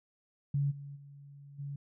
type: tone with level steps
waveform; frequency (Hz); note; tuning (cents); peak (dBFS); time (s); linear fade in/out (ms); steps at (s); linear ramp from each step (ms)
sine; 141.5; C#3; +36; -27 / -42 / -49 / -37; 0.54-1.76; 5; 0.7 / 0.95 / 1.58; 20
effects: none